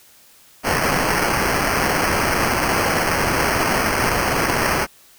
white noise with sample-and-hold, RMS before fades -19 dBFS, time 0.63-4.87 s, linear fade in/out 50 ms, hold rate 3675 Hz, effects white hiss -50 dBFS RMS until 5.18 s

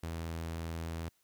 sawtooth tone, 82.41 Hz, E2, in tune, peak -33 dBFS, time 0.03-1.09 s, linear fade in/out 5 ms, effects white hiss -73 dBFS RMS until 1.23 s

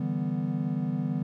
triangle chord, E minor seventh, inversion third, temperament equal, 146.83 / 164.81 / 196 / 246.9 Hz, D3 / E3 / G3 / B3, 0 / 0 / 0 / 0 cents, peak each -30 / -30 / -31 / -30 dBFS, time 0-1.23 s, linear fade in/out 5 ms, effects none

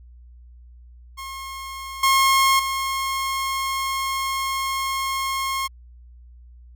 sawtooth tone with level steps, 1077 Hz, C6, 50 cents sharp, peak -28 / -11 / -19 dBFS, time 1.17-5.68 s, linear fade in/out 20 ms, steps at 2.03 / 2.59 s, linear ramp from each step 5 ms, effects added 60 Hz sine -43 dBFS peak until 6.75 s

